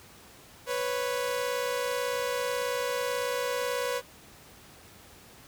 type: tone pair together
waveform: sawtooth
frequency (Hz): 493.9 / 552.1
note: B4 / C#5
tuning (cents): 0 / -7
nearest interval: major second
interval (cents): 193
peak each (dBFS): -26 / -29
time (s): 0.66-4.02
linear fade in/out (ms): 50
effects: pink hiss -52 dBFS RMS until 5.47 s + high-pass 60 Hz 12 dB/octave